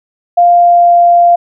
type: tone with pitch glide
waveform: sine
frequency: 698.5 to 694.5 Hz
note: F5 to F5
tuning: 0 to -10 cents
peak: -3 dBFS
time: 0.37-1.36 s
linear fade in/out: 10 ms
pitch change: -10 cents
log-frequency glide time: 0.52-0.96 s
effects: none